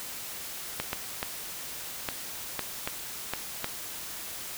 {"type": "clicks", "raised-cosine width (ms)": 0.3, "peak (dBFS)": -13, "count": 8, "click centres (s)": [0.8, 0.931, 1.229, 2.088, 2.593, 2.875, 3.336, 3.644], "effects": ["white hiss -39 dBFS RMS until 4.57 s"]}